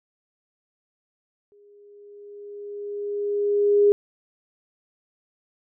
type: tone with exponential growth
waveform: sine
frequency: 409.4 Hz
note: G#4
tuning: 25 cents flat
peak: -12 dBFS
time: 1.52-3.92 s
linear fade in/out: 0 ms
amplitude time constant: 520 ms
effects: none